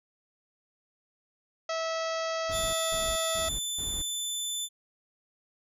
harmonic tone, 651 Hz, E5, 22 cents flat, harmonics 1 / 2 / 3 / 4 / 5 / 6 / 7 / 8 / 9 / 10, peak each -31 / -35 / -40 / -44 / -43 / -48 / -44 / -45 / -48 / -48 dBFS, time 1.69-3.49 s, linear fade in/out 5 ms
brown noise bursts, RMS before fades -39 dBFS, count 4, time 2.49-4.02 s, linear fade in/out 5 ms, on 240 ms, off 190 ms
20% pulse tone, 3520 Hz, A7, in tune, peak -25 dBFS, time 2.51-4.69 s, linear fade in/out 50 ms
effects none

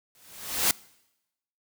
white noise with exponential growth, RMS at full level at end -20 dBFS, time 0.15-0.71 s, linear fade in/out 1 ms, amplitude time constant 120 ms, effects noise-tail reverb RT60 0.9 s tail -23 dB re dry

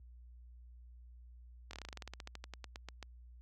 slowing click train, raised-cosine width 0.2 ms, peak -28 dBFS, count 21, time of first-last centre 1.71-3.027 s, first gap 23 ms, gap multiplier 1.1, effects added 60 Hz sine -50 dBFS peak until 3.41 s + high-pass 60 Hz 12 dB/octave

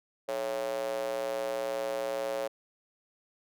square tone with high-pass filter, 61.1 Hz, B1, 18 cents flat, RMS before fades -33 dBFS, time 0.28-2.48 s, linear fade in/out 10 ms, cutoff 540 Hz, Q 5.4, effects none

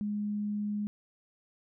sine tone, 207.7 Hz, G#3, in tune, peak -30 dBFS, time 0.01-0.87 s, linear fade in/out 0 ms, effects none

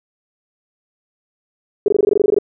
sine tone bursts, 409.4 Hz, G#4, 25 cents flat, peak -9 dBFS, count 13, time 1.86-2.386 s, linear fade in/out 2 ms, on 22 ms, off 20 ms, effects none

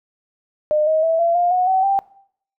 sine tone with pitch steps, 607 / 629.9 / 653.6 / 678.2 / 703.7 / 730.2 / 757.7 / 786.3 Hz, D#5 / D#5 / E5 / E5 / F5 / F#5 / F#5 / G5, -43 / +21 / -15 / +49 / +13 / -23 / +41 / +5 cents, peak -14 dBFS, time 0.71-1.99 s, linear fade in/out 0 ms, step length 160 ms, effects noise-tail reverb RT60 0.6 s tail -20 dB re dry

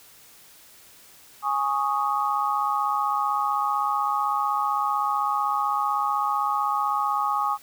sine chord, Ab suspended fourth, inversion none, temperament equal, 830.6 / 1108.7 / 1244.5 Hz, Ab5 / Db6 / Eb6, 0 / 0 / 0 cents, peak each -26 dBFS, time 1.42-7.58 s, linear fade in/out 50 ms, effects white hiss -51 dBFS RMS until 7.62 s

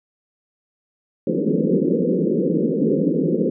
pink band-pass noise, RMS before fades -19 dBFS, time 1.27-3.5 s, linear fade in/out 5 ms, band 160 to 520 Hz, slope 96 dB/octave, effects none

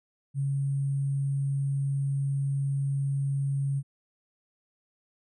sine tone with sample-and-hold, 138.59 Hz, C#3, in tune, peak -25 dBFS, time 0.34-3.83 s, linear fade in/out 50 ms, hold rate 8820 Hz, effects resampled to 32000 Hz

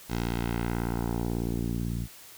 10% pulse tone with low-pass filter sweep, 58.27 Hz, A#1, in tune, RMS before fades -30 dBFS, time 0.08-2.08 s, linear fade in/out 50 ms, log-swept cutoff 7100 to 140 Hz, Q 1, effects white hiss -49 dBFS RMS until 2.37 s

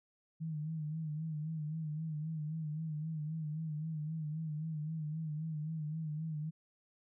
sine tone with vibrato, 155.8 Hz, D#3, 3 cents sharp, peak -36 dBFS, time 0.4-6.51 s, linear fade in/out 20 ms, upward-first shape sine, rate 3.8 Hz, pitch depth 67 cents each way, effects none

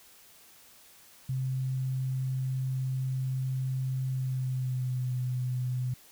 sine tone with pitch glide, 130.81 to 126.14 Hz, C3 to B2, 0 to +37 cents, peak -28 dBFS, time 1.29-5.94 s, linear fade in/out 5 ms, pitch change -63 cents, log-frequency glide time 4.13-5.13 s, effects white hiss -56 dBFS RMS until 6.11 s

